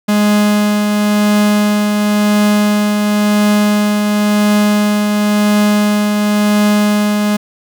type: tone with tremolo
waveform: 45% pulse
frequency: 208.4 Hz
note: G#3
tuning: 6 cents sharp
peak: -8 dBFS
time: 0.08-7.37 s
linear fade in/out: 10 ms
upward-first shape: triangle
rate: 0.95 Hz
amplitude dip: 35%
effects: none